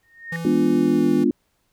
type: tone with exponential growth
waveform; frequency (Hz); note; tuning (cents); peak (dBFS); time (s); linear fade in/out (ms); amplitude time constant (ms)
sine; 1846; A#6; -17; -23; 0.03-0.36; 1; 71
type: tone with pitch glide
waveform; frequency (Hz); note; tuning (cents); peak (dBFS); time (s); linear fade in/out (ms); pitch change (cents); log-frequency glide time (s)
square; 166.8 to 163.18; E3 to E3; +21 to -17; -28; 0.32-1.24; 5; -38; 0.74-1.08
type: chord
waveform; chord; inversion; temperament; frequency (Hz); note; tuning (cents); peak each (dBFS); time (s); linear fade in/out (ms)
sine; G# diminished seventh; none; equal; 207.7 / 246.9 / 293.7 / 349.2; G#3 / B3 / D4 / F4; 0 / 0 / 0 / 0; -24 / -20 / -20 / -21; 0.45-1.31; 2
effects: pink hiss -68 dBFS RMS until 1.72 s